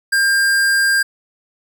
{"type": "tone", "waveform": "square", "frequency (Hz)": 1600, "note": "G6", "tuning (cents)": 35, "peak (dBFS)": -13, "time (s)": [0.12, 1.03], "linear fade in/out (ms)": 10, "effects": []}